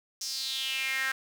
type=tone with high-pass filter sweep; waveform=sawtooth; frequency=265.6 Hz; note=C4; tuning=26 cents sharp; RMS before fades=-32 dBFS; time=0.21-1.12 s; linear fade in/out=5 ms; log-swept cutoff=5700 to 1600 Hz; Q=5; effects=none